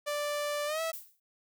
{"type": "tone with pitch glide", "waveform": "sawtooth", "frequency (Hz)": [587.3, 651.7], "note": ["D5", "E5"], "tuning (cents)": [0, -20], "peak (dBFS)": -27, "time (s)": [0.06, 0.92], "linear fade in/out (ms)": 20, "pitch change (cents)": 180, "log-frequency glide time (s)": [0.66, 0.81]}
{"type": "noise with exponential decay", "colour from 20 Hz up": "violet", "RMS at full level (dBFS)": -37, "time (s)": [0.93, 1.2], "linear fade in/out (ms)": 5, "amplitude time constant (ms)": 57}
{"effects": []}